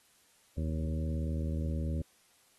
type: harmonic tone with a mistuned harmonic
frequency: 78.8 Hz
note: D#2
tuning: 23 cents sharp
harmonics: 1 / 2 / 3 / 4 / 5 / 6 / 7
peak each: -32 / -37 / -40 / -45 / -50 / -51 / -47 dBFS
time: 0.57-2.02 s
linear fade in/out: 5 ms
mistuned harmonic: 1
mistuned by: -23 cents
effects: white hiss -66 dBFS RMS until 2.58 s + AAC 32 kbps

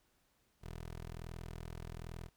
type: tone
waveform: 15% pulse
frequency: 41.2 Hz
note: E1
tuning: in tune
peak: -38 dBFS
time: 0.61-2.3 s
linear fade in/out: 50 ms
effects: pink hiss -75 dBFS RMS until 2.36 s

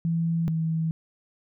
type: tone pair in turn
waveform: sine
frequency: 166 / 161.65 Hz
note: E3 / E3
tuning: +12 / -34 cents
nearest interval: unison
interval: 46 cents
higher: first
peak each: -22 / -23 dBFS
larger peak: first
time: 0.05-0.48 / 0.48-0.91 s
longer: neither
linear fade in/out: 0 ms
effects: none

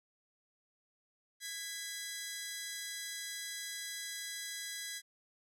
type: tone pair together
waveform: 10% pulse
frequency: 1655 / 1992.6 Hz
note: G#6 / B6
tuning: -6 / +15 cents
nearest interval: minor third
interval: 321 cents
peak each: -35 / -33 dBFS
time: 1.4-5.02 s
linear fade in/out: 50 ms
effects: low-pass 12000 Hz 12 dB/octave

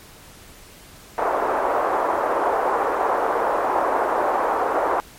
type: band-pass noise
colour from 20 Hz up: white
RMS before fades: -21 dBFS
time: 1.18-5 s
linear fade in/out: 0 ms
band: 380 to 1100 Hz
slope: 24 dB/octave
effects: pink hiss -45 dBFS RMS until 5.18 s + MP3 64 kbps

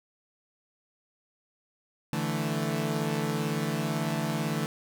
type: chord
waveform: sawtooth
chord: D suspended second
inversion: none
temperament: equal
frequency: 146.83 / 164.81 / 220 Hz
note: D3 / E3 / A3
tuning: 0 / 0 / 0 cents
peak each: -28 dBFS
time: 2.13-4.66 s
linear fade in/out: 0 ms
effects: none

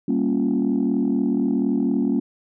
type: chord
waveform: sine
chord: G half-diminished seventh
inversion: none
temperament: equal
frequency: 196 / 233.1 / 277.2 / 349.2 Hz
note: G3 / Bb3 / Db4 / F4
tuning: 0 / 0 / 0 / 0 cents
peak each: -24 / -21 / -21 / -27 dBFS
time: 0.08-2.2 s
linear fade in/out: 5 ms
effects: tanh soft clip ceiling -12 dBFS

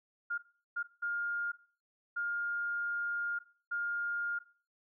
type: tone bursts at uneven times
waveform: sine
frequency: 1412 Hz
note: F6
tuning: 19 cents sharp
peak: -32 dBFS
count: 5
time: 0.3-0.38 / 0.76-0.83 / 1.02-1.52 / 2.16-3.39 / 3.71-4.39 s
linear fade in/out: 10 ms
effects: noise-tail reverb RT60 0.4 s tail -17 dB re dry

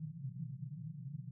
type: band-pass noise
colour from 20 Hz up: white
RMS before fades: -45 dBFS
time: 0-1.31 s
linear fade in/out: 5 ms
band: 120 to 170 Hz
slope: 96 dB/octave
effects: none

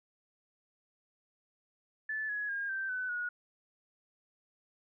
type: tone with pitch steps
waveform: sine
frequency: 1742 / 1679.7 / 1619.7 / 1561.8 / 1506 / 1452.2 Hz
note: A6 / G#6 / G#6 / G6 / F#6 / F#6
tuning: -18 / +19 / -44 / -7 / +30 / -33 cents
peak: -33 dBFS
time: 2.09-3.29 s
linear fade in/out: 5 ms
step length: 200 ms
effects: none

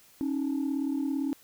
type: tone pair together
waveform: sine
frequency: 273.4 / 311.1 Hz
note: C#4 / D#4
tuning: -24 / 0 cents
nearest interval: major second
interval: 224 cents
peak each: -27 / -30 dBFS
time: 0.21-1.33 s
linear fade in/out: 0 ms
effects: tanh soft clip ceiling -23 dBFS + white hiss -58 dBFS RMS until 1.43 s

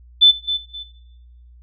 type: tone with echo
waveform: sine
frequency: 3518 Hz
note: A7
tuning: 1 cent flat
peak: -6 dBFS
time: 0.21-0.32 s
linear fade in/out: 20 ms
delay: 260 ms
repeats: 2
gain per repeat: -11 dB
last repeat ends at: 0.84 s
effects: noise-tail reverb RT60 1.0 s tail -20 dB re dry + added 60 Hz sine -43 dBFS peak until 1.62 s

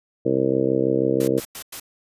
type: harmonic tone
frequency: 66.2 Hz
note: C2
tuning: 21 cents sharp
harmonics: 2 / 3 / 4 / 5 / 6 / 7 / 8 / 9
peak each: -29 / -30 / -26 / -23 / -28 / -22 / -27 / -33 dBFS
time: 0.25-1.4 s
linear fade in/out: 10 ms
type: noise bursts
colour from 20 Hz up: white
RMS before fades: -34 dBFS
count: 4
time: 1.2-1.799 s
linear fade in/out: 5 ms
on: 77 ms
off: 97 ms
effects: resampled to 32000 Hz

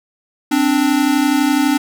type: tone pair together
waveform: square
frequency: 261.6 / 293.6 Hz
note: C4 / D4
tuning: 0 / 0 cents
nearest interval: major second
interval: 200 cents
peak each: -17 / -15 dBFS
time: 0.51-1.78 s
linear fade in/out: 10 ms
effects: none

